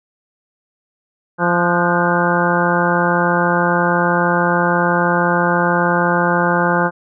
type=harmonic tone with a mistuned harmonic; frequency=173.8 Hz; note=F3; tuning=8 cents flat; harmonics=1 / 2 / 3 / 4 / 5 / 6 / 7 / 8 / 9; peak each=-19 / -22 / -20 / -24 / -20 / -23 / -24 / -21 / -23 dBFS; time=1.38-6.91 s; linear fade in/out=50 ms; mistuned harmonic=8; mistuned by=+67 cents; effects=none